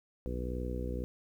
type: harmonic tone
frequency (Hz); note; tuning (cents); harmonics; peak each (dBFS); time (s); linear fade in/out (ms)
61.74; B1; 0; 1 / 2 / 3 / 4 / 5 / 6 / 7 / 8; -36 / -43 / -44 / -43 / -46 / -45 / -47 / -43; 0.26-1.04; 0
effects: 11-bit